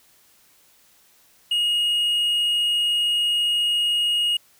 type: tone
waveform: triangle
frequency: 2873 Hz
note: F7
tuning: 48 cents sharp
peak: -17 dBFS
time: 1.51-4.37 s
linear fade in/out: 5 ms
effects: white hiss -57 dBFS RMS until 4.59 s